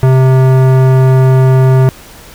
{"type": "tone with tanh clipping", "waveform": "sine", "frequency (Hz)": 130.81, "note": "C3", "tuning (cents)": 0, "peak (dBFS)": -6, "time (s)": [0.03, 1.89], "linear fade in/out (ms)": 0, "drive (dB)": 18, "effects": ["pink hiss -35 dBFS RMS until 2.34 s"]}